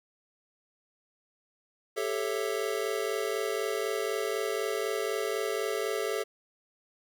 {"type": "chord", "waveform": "square", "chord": "A dominant seventh", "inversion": "third", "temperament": "just", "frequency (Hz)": [396, 440, 550, 660], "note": ["G4", "A4", "C#5", "E5"], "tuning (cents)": [18, 0, -14, 2], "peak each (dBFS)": [-35, -33, -38, -39], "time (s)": [1.96, 6.24], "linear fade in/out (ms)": 20, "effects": ["11-bit"]}